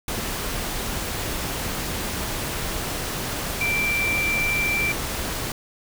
sine tone in noise, 2349 Hz, D7, in tune, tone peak -21 dBFS, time 3.61-4.92 s, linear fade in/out 2 ms, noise pink, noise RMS -28 dBFS, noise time 0.08-5.52 s, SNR +4 dB, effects none

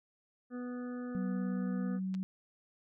harmonic tone, 246.9 Hz, B3, in tune, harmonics 1 / 2 / 3 / 5 / 6 / 7, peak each -38 / -46 / -58 / -53 / -56 / -59 dBFS, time 0.5-2 s, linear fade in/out 50 ms
sine tone, 188.7 Hz, F#3, 34 cents sharp, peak -33 dBFS, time 1.15-2.23 s, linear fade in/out 0 ms
clicks, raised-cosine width 0.2 ms, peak -34 / -34 dBFS, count 2, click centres 2.142 / 2.149 s
effects none

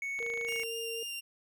triangle tone, 2217 Hz, C#7, in tune, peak -32 dBFS, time 0.02-0.63 s, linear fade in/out 2 ms
click train, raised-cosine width 0.3 ms, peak -30 dBFS, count 13, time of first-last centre 0.19-0.634 s, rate 27 Hz
sine tone with pitch glide, 466.2 to 456.9 Hz, A#4 to A#4, 0 to -35 cents, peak -38 dBFS, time 0.2-1.03 s, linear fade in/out 2 ms, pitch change -35 cents, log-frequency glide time 0.48-0.63 s
sawtooth tone with vibrato, 2794 Hz, F7, in tune, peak -34 dBFS, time 0.47-1.21 s, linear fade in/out 20 ms, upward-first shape sine, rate 4 Hz, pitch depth 11 cents each way
effects none

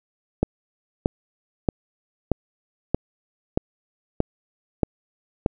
click train, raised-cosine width 2 ms, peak -5 dBFS, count 9, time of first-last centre 0.43-5.461 s, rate 1.59 Hz, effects none

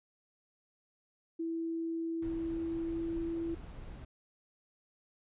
sine tone with pitch glide, 329.6 to 332.9 Hz, E4 to E4, 0 to +17 cents, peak -33 dBFS, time 1.39-3.55 s, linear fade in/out 10 ms, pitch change +17 cents, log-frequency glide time 2.41-3.28 s
brown noise, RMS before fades -46 dBFS, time 2.22-4.05 s, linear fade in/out 5 ms
effects resampled to 8000 Hz

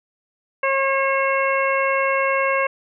harmonic tone, 542 Hz, C#5, 39 cents flat, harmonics 1 / 2 / 3 / 4 / 5, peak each -21 / -22 / -26 / -24 / -28 dBFS, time 0.63-2.67 s, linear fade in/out 5 ms, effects none

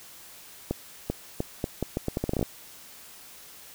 accelerating click train, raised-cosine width 2 ms, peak -13 dBFS, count 15, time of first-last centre 0.71-2.428 s, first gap 390 ms, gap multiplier 0.78, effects white hiss -48 dBFS RMS until 3.74 s

